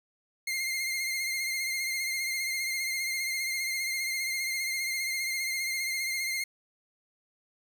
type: tone with vibrato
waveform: sawtooth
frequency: 2114 Hz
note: C7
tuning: 17 cents sharp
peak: -26 dBFS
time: 0.47-6.44 s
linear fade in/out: 5 ms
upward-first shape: sine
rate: 15 Hz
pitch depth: 36 cents each way
effects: none